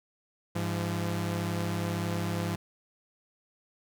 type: tone pair together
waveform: sawtooth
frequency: 101.8 / 170.93 Hz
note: G#2 / F3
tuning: -34 / -37 cents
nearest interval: major sixth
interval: 897 cents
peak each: -28 dBFS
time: 0.55-2.56 s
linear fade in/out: 10 ms
effects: none